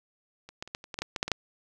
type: clicks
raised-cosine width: 0.2 ms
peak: -28 / -18 / -28 / -16 / -28 / -20 / -15 / -14 / -14 / -9 / -17 / -7 dBFS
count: 12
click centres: 0.49 / 0.625 / 0.676 / 0.749 / 0.841 / 0.942 / 0.989 / 1.02 / 1.162 / 1.229 / 1.28 / 1.317 s
effects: none